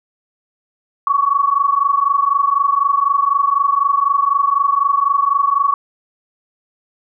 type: tone pair together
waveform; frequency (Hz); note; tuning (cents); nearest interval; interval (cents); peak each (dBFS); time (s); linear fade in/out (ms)
sine; 1110 / 1134; C#6 / C#6; +2 / +39; unison; 37; -15; 1.07-5.74; 2
effects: none